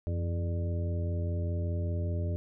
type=harmonic tone with a mistuned harmonic; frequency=85 Hz; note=F2; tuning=46 cents flat; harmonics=1 / 2 / 3 / 4 / 5 / 7; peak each=-29 / -40 / -44 / -44 / -45 / -43 dBFS; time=0.07-2.36 s; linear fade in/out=0 ms; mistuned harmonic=1; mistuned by=+85 cents; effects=none